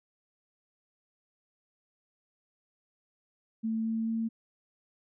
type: tone with pitch steps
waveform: sine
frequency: 223 / 224.4 / 225.9 Hz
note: A3 / A3 / A3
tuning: +23 / +34 / +46 cents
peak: -28 dBFS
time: 3.63-4.29 s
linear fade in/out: 20 ms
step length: 220 ms
effects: none